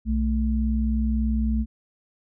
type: tone pair together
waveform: sine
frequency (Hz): 61.76 / 220.1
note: B1 / A3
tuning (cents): +1 / +1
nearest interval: octave + minor seventh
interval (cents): 2200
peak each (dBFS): -22 / -24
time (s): 0.05-1.66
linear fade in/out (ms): 50
effects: none